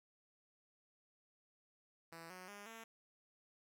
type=tone with pitch steps; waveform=5% pulse; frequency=165.5 / 183.63 / 203.8 / 226.1 Hz; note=E3 / F#3 / G#3 / A3; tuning=+7 / -13 / -32 / +47 cents; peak=-40 dBFS; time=2.12-2.84 s; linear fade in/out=5 ms; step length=180 ms; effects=none